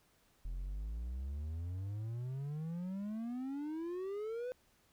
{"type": "exponential sweep", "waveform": "triangle", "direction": "up", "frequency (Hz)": [41.2, 510], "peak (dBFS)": -36, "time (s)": [0.45, 4.52], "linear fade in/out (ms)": 0, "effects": ["pink hiss -71 dBFS RMS until 4.92 s"]}